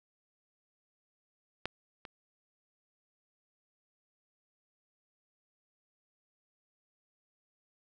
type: clicks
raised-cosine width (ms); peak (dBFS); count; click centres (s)
0.3; -17 / -28; 2; 1.656 / 2.052
effects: none